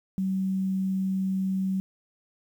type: tone with quantisation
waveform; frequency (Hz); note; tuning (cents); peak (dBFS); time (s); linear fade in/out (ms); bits
sine; 190.4; F#3; +50; -24; 0.18-1.8; 0; 9
effects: none